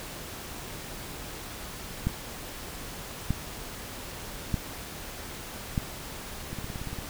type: two click trains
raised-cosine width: 5 ms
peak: -13 / -24 dBFS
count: 4 / 9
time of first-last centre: 2.07-5.778 / 6.53-6.987 s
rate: 0.809 / 17.5 Hz
effects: pink hiss -40 dBFS RMS until 7.09 s